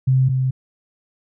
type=tone pair in turn; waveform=sine; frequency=130.81 / 130.36 Hz; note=C3 / C3; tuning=0 / -6 cents; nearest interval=unison; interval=6 cents; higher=first; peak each=-12 / -16 dBFS; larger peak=first; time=0.07-0.29 / 0.29-0.51 s; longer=neither; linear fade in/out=10 ms; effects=none